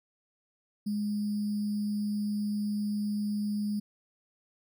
sine tone with sample-and-hold, 207.7 Hz, G#3, in tune, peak -28 dBFS, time 0.86-3.8 s, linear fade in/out 10 ms, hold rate 4900 Hz, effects none

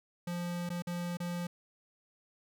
square tone with dropouts, 174.61 Hz, F3, in tune, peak -35 dBFS, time 0.27-1.47 s, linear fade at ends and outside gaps 5 ms, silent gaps 0.692-0.701 / 0.822-0.87 / 1.171-1.201 s, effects none

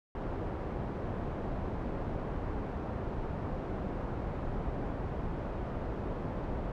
pink low-pass noise, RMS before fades -36 dBFS, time 0.15-6.72 s, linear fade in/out 2 ms, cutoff 840 Hz, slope 12 dB/octave, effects none

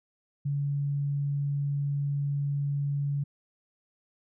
sine tone, 142.2 Hz, C#3, 45 cents sharp, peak -26 dBFS, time 0.45-3.24 s, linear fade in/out 10 ms, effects none

